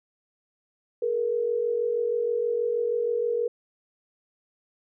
sine tone pair together, 428.7 / 475 Hz, A4 / A#4, -45 / +33 cents, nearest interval major second, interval 178 cents, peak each -29 / -24 dBFS, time 1.02-3.48 s, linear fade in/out 5 ms, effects none

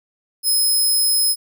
10% pulse tone, 5120 Hz, D#8, 49 cents sharp, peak -9 dBFS, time 0.43-1.36 s, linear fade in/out 50 ms, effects none

